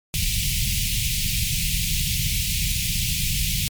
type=band-stop noise; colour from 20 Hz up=pink; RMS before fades=-23 dBFS; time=0.14-3.68 s; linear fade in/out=0 ms; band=180 to 2300 Hz; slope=48 dB/octave; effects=MP3 96 kbps

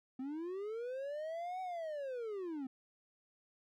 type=linear two-way sweep; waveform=triangle; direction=up then down; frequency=252.2 to 755 to 252.2 Hz; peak=-37 dBFS; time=0.19-2.67 s; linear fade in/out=5 ms; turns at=1.61 s; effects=none

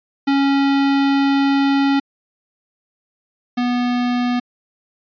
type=tone pair in turn; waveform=square; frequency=276.8 / 245 Hz; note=C#4 / B3; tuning=-2 / -14 cents; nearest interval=major second; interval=212 cents; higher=first; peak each=-14 / -17 dBFS; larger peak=first; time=0.27-2 / 3.57-4.4 s; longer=first; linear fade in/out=10 ms; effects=resampled to 11025 Hz

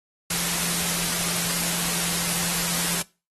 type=tone in noise; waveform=sine; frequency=171.8 Hz; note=F3; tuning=28 cents flat; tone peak=-35 dBFS; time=0.3-3.02 s; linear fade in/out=5 ms; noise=white; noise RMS=-25 dBFS; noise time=0.3-3.02 s; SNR=-13 dB; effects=noise-tail reverb RT60 0.3 s tail -22 dB re dry + AAC 32 kbps

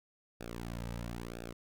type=tone with flanger; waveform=sawtooth; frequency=58.27 Hz; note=A#1; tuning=in tune; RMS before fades=-42 dBFS; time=0.4-1.53 s; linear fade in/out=10 ms; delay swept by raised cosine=0.96 to 2.86 ms; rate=1 Hz; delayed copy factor=-1; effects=none

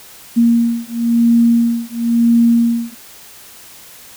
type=beating tone pair; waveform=sine; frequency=233.1 / 234.08 Hz; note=A#3 / A#3; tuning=0 / +7 cents; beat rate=0.98 Hz; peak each=-13 dBFS; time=0.36-2.95 s; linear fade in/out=20 ms; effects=white hiss -39 dBFS RMS until 4.16 s

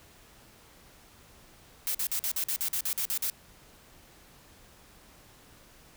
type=noise bursts; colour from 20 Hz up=blue; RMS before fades=-30 dBFS; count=12; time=1.87-3.299 s; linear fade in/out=0 ms; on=76 ms; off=47 ms; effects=pink hiss -56 dBFS RMS until 5.96 s

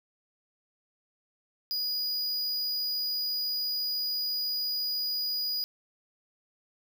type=tone; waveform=square; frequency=4913 Hz; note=D#8; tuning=23 cents flat; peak=-29 dBFS; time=1.71-5.64 s; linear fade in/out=0 ms; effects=none

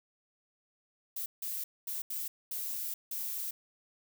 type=noise bursts at uneven times; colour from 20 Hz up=violet; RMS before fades=-37 dBFS; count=6; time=1.16-1.26 / 1.42-1.64 / 1.87-2.02 / 2.1-2.28 / 2.51-2.94 / 3.11-3.51 s; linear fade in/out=5 ms; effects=none

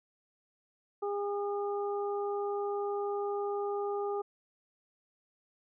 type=harmonic tone; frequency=406.2 Hz; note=G#4; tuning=38 cents flat; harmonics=1 / 2 / 3; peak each=-32 / -38 / -42 dBFS; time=1.02-4.22 s; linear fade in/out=10 ms; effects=none

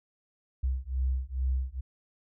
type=beating tone pair; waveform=sine; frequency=63.7 / 66 Hz; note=C2 / C2; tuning=-46 / +16 cents; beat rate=2.3 Hz; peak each=-30 dBFS; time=0.63-1.81 s; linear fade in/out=10 ms; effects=none

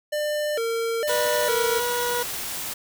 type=tone with vibrato; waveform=square; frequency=523.3 Hz; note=C5; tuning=in tune; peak=-24 dBFS; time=0.12-1.8 s; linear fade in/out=10 ms; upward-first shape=square; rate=1.1 Hz; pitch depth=230 cents each way
type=noise; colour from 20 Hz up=white; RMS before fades=-31 dBFS; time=1.07-2.74 s; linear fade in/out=10 ms
type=tone with pitch glide; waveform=20% pulse; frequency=487.5 to 483.9 Hz; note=B4 to B4; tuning=-23 to -35 cents; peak=-19 dBFS; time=1.09-2.23 s; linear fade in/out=5 ms; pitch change=-12 cents; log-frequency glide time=1.42-1.72 s
effects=none

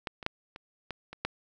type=clicks; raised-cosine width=0.3 ms; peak=-17 / -26 / -12 / -27 / -20 / -26 / -13 dBFS; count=7; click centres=0.072 / 0.228 / 0.264 / 0.561 / 0.907 / 1.13 / 1.25 s; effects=none

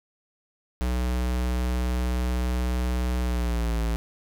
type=tone with pitch glide; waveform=square; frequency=61.74 to 56.62 Hz; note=B1 to A#1; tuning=0 to -50 cents; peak=-24 dBFS; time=0.81-3.96 s; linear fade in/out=0 ms; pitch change=-150 cents; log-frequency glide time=3.23-3.77 s; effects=none

